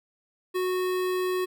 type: tone with notch filter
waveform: square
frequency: 367.5 Hz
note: F#4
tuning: 12 cents flat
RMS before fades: -27 dBFS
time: 0.54-1.46 s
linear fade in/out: 20 ms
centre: 6200 Hz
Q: 1.6
effects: none